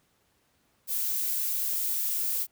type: noise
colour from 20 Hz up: violet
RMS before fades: -29 dBFS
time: 0.87-2.47 s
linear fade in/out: 50 ms
effects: pink hiss -69 dBFS RMS until 2.51 s + high-pass 60 Hz 12 dB/octave